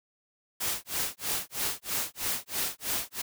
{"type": "noise with tremolo", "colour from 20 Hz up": "white", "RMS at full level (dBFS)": -29, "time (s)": [0.6, 3.22], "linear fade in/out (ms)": 10, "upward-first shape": "sine", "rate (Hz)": 3.1, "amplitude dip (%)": 100, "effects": []}